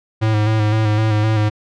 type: tone with vibrato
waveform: square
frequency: 107.9 Hz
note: A2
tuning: 33 cents flat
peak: -14 dBFS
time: 0.21-1.5 s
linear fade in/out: 20 ms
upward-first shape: square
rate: 3.9 Hz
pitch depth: 30 cents each way
effects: low-pass 4000 Hz 12 dB/octave